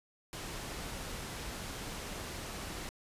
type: low-pass noise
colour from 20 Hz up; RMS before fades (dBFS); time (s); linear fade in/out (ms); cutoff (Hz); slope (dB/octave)
pink; -42; 0.33-2.89; 0; 11000; 12
effects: resampled to 32000 Hz